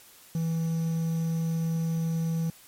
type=tone with quantisation; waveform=triangle; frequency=163.9 Hz; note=E3; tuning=10 cents flat; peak=-23 dBFS; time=0.35-2.5 s; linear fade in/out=2 ms; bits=8; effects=white hiss -53 dBFS RMS until 2.67 s + MP3 64 kbps